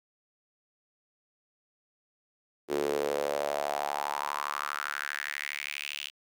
sawtooth tone with high-pass filter sweep, 72.4 Hz, D2, 24 cents flat, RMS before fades -33 dBFS, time 2.68-6.11 s, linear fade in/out 50 ms, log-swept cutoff 370 to 3000 Hz, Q 4.5, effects none

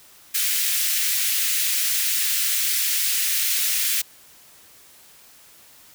white high-pass noise, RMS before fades -22 dBFS, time 0.34-4.02 s, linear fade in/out 10 ms, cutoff 1800 Hz, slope 24 dB/octave, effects white hiss -50 dBFS RMS until 5.94 s

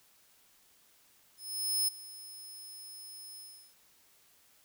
10% pulse tone with ADSR envelope, 5200 Hz, E8, 24 cents flat, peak -21 dBFS, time 1.37-3.76 s, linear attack 510 ms, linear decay 10 ms, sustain -19 dB, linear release 380 ms, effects white hiss -65 dBFS RMS until 4.64 s

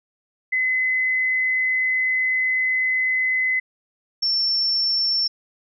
sine tone pair in turn, 2032 / 5414 Hz, B6 / E8, +49 / +45 cents, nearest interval octave + perfect fourth, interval 1696 cents, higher second, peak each -18 dBFS, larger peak neither, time 0.52-3.6 / 4.22-5.28 s, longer first, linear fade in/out 10 ms, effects none

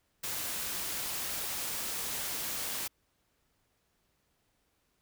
white noise, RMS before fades -36 dBFS, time 0.23-2.88 s, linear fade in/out 10 ms, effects pink hiss -75 dBFS RMS until 5.01 s

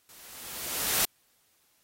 white noise with level ramp, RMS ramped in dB -53 to -24 dBFS, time 0.09-1.05 s, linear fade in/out 0 ms, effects white hiss -68 dBFS RMS until 1.83 s + AAC 48 kbps

